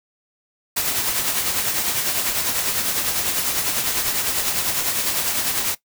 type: noise with tremolo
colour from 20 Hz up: white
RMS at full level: -20 dBFS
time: 0.76-5.75 s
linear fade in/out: 10 ms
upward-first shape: triangle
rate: 10 Hz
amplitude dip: 50%
effects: noise-tail reverb RT60 0.1 s tail -17 dB re dry